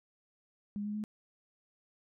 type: tone with pitch steps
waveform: sine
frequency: 205.1 / 208.6 / 212.1 Hz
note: G#3 / G#3 / G#3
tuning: -21 / +8 / +37 cents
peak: -34 dBFS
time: 0.76-1.039 s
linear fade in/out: 0 ms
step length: 93 ms
effects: none